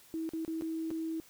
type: tone with dropouts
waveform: sine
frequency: 323.1 Hz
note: E4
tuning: 35 cents flat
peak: -33 dBFS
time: 0.14-1.2 s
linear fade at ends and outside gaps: 0 ms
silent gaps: 0.291-0.335 / 0.449-0.479 / 0.611-0.621 / 0.905-0.912 s
effects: white hiss -59 dBFS RMS until 1.29 s